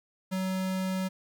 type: tone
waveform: square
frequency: 187.9 Hz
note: F#3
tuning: 27 cents sharp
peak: -29 dBFS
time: 0.31-1.09 s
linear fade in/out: 20 ms
effects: 11-bit